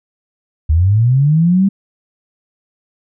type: linear sweep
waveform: sine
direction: up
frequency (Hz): 73 to 199.8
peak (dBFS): -8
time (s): 0.69-1.69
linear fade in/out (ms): 10
effects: none